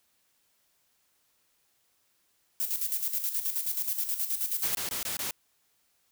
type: noise with tremolo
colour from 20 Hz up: violet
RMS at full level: -29 dBFS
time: 2.6-4.75 s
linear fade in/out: 0 ms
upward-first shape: square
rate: 9.4 Hz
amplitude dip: 60%
type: noise bursts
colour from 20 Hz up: white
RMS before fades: -33 dBFS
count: 5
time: 4.63-5.31 s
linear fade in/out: 2 ms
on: 120 ms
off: 20 ms
effects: white hiss -71 dBFS RMS until 6.11 s